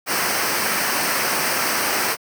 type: noise with comb filter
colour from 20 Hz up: pink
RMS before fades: -21 dBFS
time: 0.06-2.17 s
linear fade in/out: 50 ms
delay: 0.28 ms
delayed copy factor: -0.6
effects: high-pass 200 Hz 12 dB/octave